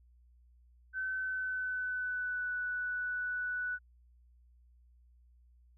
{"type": "tone with pitch glide", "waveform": "sine", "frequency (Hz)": [1527, 1482.7], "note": ["G6", "F#6"], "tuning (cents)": [-46, 3], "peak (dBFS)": -33, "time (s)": [0.93, 3.79], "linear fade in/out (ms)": 50, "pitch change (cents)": -51, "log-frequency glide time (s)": [1.13, 2.53], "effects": ["added 60 Hz sine -60 dBFS peak until 5.77 s"]}